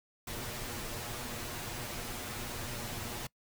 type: noise with comb filter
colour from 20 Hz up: pink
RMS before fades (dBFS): -40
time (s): 0.27-3.27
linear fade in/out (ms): 5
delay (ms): 8.4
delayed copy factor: +0.65
effects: noise-tail reverb RT60 0.1 s tail -23 dB re dry